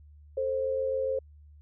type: tone pair together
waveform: sine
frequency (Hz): 441.1 / 528.2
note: A4 / C5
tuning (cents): +4 / +16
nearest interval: minor third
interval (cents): 312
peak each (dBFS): -34 / -27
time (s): 0.37-1.19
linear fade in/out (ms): 5
effects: added 74 Hz sine -50 dBFS peak until 1.61 s